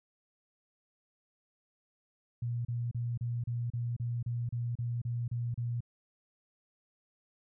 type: tone bursts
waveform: sine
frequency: 119.2 Hz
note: A#2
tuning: 39 cents sharp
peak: -31 dBFS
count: 13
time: 2.42-5.806 s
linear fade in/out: 5 ms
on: 230 ms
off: 33 ms
effects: none